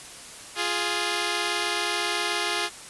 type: tone pair together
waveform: 5% pulse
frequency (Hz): 349.2 / 415.3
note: F4 / G#4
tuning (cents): 0 / 0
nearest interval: minor third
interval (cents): 300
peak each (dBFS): -16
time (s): 0.55-2.7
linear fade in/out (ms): 50
effects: white hiss -42 dBFS RMS until 2.89 s + resampled to 24000 Hz